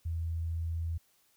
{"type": "tone", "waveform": "sine", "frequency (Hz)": 82.6, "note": "E2", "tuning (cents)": 4, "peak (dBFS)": -31, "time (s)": [0.05, 0.98], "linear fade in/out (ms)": 10, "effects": ["white hiss -69 dBFS RMS until 1.36 s"]}